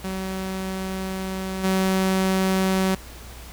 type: tone with level steps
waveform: sawtooth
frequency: 189.4 Hz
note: F#3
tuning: 41 cents sharp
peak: -23 / -15 dBFS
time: 0.04-2.95 s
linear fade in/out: 5 ms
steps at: 1.63 s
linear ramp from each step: 20 ms
effects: added 60 Hz sine -40 dBFS peak until 3.52 s + pink hiss -43 dBFS RMS until 3.52 s